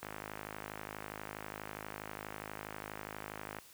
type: click train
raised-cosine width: 0.5 ms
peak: -26 dBFS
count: 187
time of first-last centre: 0.03-3.586 s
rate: 52.3 Hz
effects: white hiss -58 dBFS RMS until 3.73 s + high-pass 60 Hz 12 dB/octave